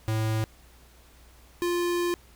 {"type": "tone pair in turn", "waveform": "square", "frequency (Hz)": [110, 349.2], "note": ["A2", "F4"], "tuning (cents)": [0, 0], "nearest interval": "octave + minor sixth", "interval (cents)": 2000, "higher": "second", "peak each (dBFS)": -25, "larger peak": "neither", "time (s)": [[0.08, 0.44], [1.62, 2.14]], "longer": "second", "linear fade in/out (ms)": 0, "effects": ["added 60 Hz sine -54 dBFS peak until 2.35 s", "pink hiss -57 dBFS RMS until 2.35 s"]}